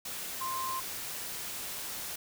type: tone in noise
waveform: sine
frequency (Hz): 1046.5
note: C6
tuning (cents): 0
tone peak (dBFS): -33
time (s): 0.41-0.8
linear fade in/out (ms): 5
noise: white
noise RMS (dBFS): -39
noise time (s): 0.05-2.16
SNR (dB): +3
effects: none